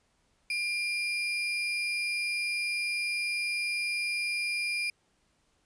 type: tone with sample-and-hold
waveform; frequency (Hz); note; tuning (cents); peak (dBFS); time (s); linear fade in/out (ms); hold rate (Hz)
sine; 2390; D7; +30; -28; 0.5-4.9; 2; 7350
effects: pink hiss -71 dBFS RMS until 5.65 s + resampled to 22050 Hz